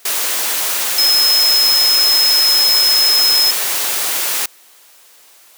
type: tone in noise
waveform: sine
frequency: 5150 Hz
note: E8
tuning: 41 cents flat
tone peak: -10 dBFS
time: 0.98-3.51 s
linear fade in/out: 5 ms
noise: white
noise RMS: -18 dBFS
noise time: 0.05-4.46 s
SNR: +5 dB
effects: white hiss -46 dBFS RMS until 5.57 s + high-pass 400 Hz 12 dB/octave